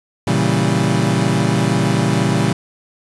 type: chord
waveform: 30% pulse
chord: A# diminished seventh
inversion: none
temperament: equal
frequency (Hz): 116.54 / 138.59 / 164.81 / 196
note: A#2 / C#3 / E3 / G3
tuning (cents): 0 / 0 / 0 / 0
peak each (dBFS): -17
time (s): 0.27-2.53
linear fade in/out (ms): 5
effects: resampled to 24000 Hz + 7-bit